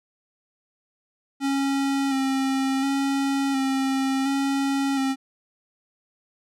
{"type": "tone with vibrato", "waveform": "square", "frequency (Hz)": 271.3, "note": "C#4", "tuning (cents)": -37, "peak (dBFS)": -22, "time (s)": [1.4, 5.16], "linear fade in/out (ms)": 50, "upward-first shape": "square", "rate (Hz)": 0.7, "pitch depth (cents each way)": 22, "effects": ["low-pass 10000 Hz 12 dB/octave"]}